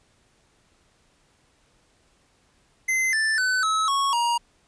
square tone with pitch steps, 2062 / 1764.2 / 1509.5 / 1291.5 / 1105 / 945.4 Hz, C7 / A6 / F#6 / E6 / C#6 / A#5, -26 / +4 / +34 / -36 / -6 / +24 cents, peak -21 dBFS, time 2.88-4.38 s, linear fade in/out 10 ms, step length 250 ms, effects pink hiss -63 dBFS RMS until 4.67 s + resampled to 22050 Hz

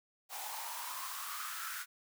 white noise with high-pass filter sweep, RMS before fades -42 dBFS, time 0.29-1.86 s, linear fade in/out 50 ms, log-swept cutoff 760 to 1500 Hz, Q 6.5, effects none

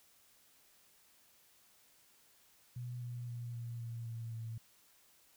sine tone with pitch steps, 122.8 / 121.18 / 119.58 / 118 / 116.44 / 114.91 / 113.39 Hz, B2 / B2 / A#2 / A#2 / A#2 / A#2 / A#2, -9 / -32 / +45 / +22 / -2 / -24 / -47 cents, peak -40 dBFS, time 2.76-4.58 s, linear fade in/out 5 ms, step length 260 ms, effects white hiss -67 dBFS RMS until 5.36 s

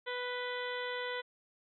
harmonic tone with a mistuned harmonic, 493.9 Hz, B4, in tune, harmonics 1 / 2 / 3 / 4 / 5 / 6 / 7 / 8, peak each -39 / -43 / -43 / -42 / -52 / -49 / -47 / -52 dBFS, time 0.06-1.22 s, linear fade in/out 20 ms, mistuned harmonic 6, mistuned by +61 cents, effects none

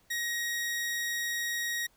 sawtooth tone, 1887 Hz, A#6, 21 cents sharp, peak -27 dBFS, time 0.1-1.87 s, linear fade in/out 10 ms, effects pink hiss -66 dBFS RMS until 1.96 s

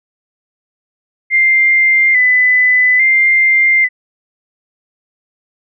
sine tone with vibrato, 2050 Hz, C7, 36 cents flat, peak -7 dBFS, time 1.3-3.89 s, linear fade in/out 50 ms, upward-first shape square, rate 0.59 Hz, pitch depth 41 cents each way, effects none

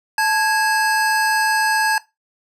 square tone pair together, 874 / 1651 Hz, A5 / G#6, -12 / -11 cents, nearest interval major seventh, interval 1101 cents, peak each -19 dBFS, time 0.18-1.98 s, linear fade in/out 2 ms, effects noise-tail reverb RT60 0.2 s tail -17 dB re dry + low-pass 12000 Hz 12 dB/octave

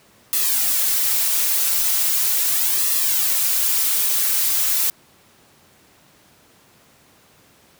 blue noise with flanger, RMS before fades -19 dBFS, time 0.33-4.9 s, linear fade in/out 0 ms, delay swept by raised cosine 1.3 to 5.6 ms, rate 0.39 Hz, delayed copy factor -0.75, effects pink hiss -53 dBFS RMS until 7.79 s + high-pass 100 Hz 12 dB/octave

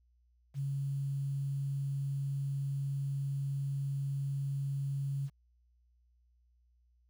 sine tone with quantisation, 138.59 Hz, C#3, in tune, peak -32 dBFS, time 0.54-5.3 s, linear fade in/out 50 ms, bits 10, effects added 60 Hz sine -66 dBFS peak until 7.09 s

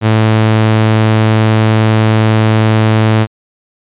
sawtooth tone, 109.7 Hz, A2, 5 cents flat, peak -3 dBFS, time 0.01-3.27 s, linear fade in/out 50 ms, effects resampled to 8000 Hz

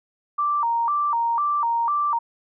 sine tone with vibrato, 1045 Hz, C6, 2 cents flat, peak -19 dBFS, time 0.38-2.19 s, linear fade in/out 10 ms, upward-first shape square, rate 2 Hz, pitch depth 200 cents each way, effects none

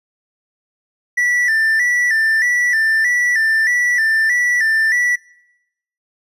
triangle tone with vibrato, 1864.7 Hz, A#6, in tune, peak -11 dBFS, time 1.17-5.16 s, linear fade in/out 10 ms, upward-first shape square, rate 1.6 Hz, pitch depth 80 cents each way, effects noise-tail reverb RT60 0.9 s tail -23 dB re dry + resampled to 32000 Hz

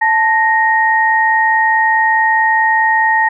sine tone pair together, 880 / 1864.7 Hz, A5 / A#6, 0 / 0 cents, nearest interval octave + minor second, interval 1300 cents, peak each -12 dBFS, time 0.01-3.29 s, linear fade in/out 10 ms, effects none

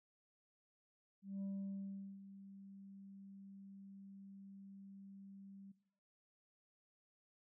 sine tone with ADSR envelope, 196 Hz, G3, in tune, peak -38 dBFS, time 1.22-5.72 s, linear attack 200 ms, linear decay 770 ms, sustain -16 dB, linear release 7 ms, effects noise-tail reverb RT60 0.7 s tail -19 dB re dry + tanh soft clip ceiling -40 dBFS

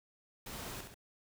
pink noise with echo, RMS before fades -45 dBFS, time 0.46-0.81 s, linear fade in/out 5 ms, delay 67 ms, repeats 2, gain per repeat -5 dB, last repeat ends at 0.944 s, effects none

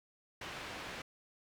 white low-pass noise, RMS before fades -45 dBFS, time 0.41-1.02 s, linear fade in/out 5 ms, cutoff 2600 Hz, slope 12 dB/octave, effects none

